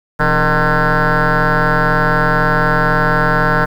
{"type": "tone with frequency modulation", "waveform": "sine", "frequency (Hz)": 761, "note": "F#5", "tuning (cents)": 48, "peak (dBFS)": -8, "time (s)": [0.19, 3.66], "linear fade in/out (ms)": 20, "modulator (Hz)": 148, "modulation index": 6.1, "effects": ["tanh soft clip ceiling -8 dBFS", "7-bit"]}